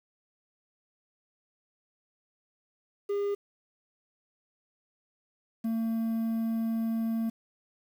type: tone pair in turn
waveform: triangle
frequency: 404.8 / 226.1 Hz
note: G#4 / A3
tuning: -44 / +47 cents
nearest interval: minor seventh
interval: 1009 cents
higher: first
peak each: -25 / -25 dBFS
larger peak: neither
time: 3.09-3.35 / 5.64-7.3 s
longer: second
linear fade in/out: 10 ms
effects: 9-bit